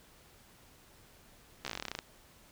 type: slowing click train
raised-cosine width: 0.2 ms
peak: -19 dBFS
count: 15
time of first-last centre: 1.65-1.989 s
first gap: 14 ms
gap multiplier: 1.08
effects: pink hiss -60 dBFS RMS until 2.51 s